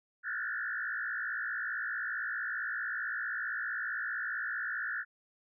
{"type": "tone with frequency modulation", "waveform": "sine", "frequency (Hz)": 1602, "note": "G6", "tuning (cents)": 37, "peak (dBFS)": -33, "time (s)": [0.23, 5.05], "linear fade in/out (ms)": 50, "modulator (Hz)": 57.7, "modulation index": 3.5, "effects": []}